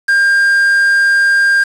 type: tone with quantisation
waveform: triangle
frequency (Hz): 1601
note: G6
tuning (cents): +36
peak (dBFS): -6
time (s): 0.08-1.64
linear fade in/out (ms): 10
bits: 4
effects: low-pass 9000 Hz 12 dB/octave